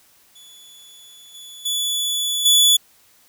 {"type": "tone with level steps", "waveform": "sawtooth", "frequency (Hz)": 3439, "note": "A7", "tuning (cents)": -40, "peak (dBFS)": [-40, -34, -17, -8], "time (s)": [0.35, 2.77], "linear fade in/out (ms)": 10, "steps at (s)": [1.34, 1.65, 2.45], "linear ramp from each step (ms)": 10, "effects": ["white hiss -55 dBFS RMS until 3.28 s"]}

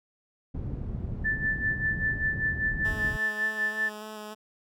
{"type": "low-pass noise", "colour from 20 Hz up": "white", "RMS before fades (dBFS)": -34, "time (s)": [0.54, 3.17], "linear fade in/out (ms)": 10, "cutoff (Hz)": 130, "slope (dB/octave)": 12}
{"type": "tone with tremolo", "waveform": "sine", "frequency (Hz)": 1760, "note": "A6", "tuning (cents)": 0, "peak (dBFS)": -23, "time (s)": [1.24, 3.9], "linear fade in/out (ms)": 20, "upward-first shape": "sine", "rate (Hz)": 5.1, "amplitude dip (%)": 75}
{"type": "tone with vibrato", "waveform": "10% pulse", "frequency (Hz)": 213.8, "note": "A3", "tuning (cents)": -49, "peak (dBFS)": -30, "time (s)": [2.84, 4.35], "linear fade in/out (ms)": 20, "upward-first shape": "square", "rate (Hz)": 3.4, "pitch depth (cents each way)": 14}
{"effects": []}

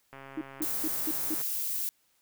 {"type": "click train", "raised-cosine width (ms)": 0.5, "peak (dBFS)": -31, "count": 176, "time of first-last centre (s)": [0.13, 1.417], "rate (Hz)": 136}
{"type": "tone bursts", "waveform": "sine", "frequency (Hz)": 311.1, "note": "D#4", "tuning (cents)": 0, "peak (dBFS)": -30, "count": 5, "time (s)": [0.37, 1.345], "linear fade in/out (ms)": 5, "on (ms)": 43, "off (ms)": 190}
{"type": "noise", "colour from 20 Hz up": "violet", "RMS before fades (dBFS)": -32, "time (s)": [0.62, 1.89], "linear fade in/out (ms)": 0}
{"effects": ["white hiss -70 dBFS RMS until 2.21 s"]}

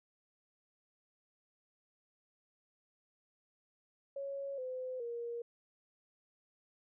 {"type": "tone with pitch steps", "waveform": "sine", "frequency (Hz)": [554, 511, 471.3], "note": ["C#5", "C5", "A#4"], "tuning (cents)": [-1, -41, 19], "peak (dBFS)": -38, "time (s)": [4.16, 5.42], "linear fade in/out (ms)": 5, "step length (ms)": 420, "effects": []}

